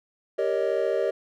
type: chord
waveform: triangle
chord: Eb dominant seventh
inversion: first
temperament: equal with one note detuned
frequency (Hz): 392 / 466.2 / 560.5 / 622.3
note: G4 / Bb4 / Db5 / Eb5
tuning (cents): 0 / 0 / +19 / 0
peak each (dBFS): -26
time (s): 0.38-1.11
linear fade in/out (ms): 10
effects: none